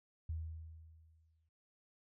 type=tone with exponential decay; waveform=sine; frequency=80.3 Hz; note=E2; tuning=45 cents flat; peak=-36 dBFS; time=0.29-1.49 s; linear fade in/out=5 ms; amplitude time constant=260 ms; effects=none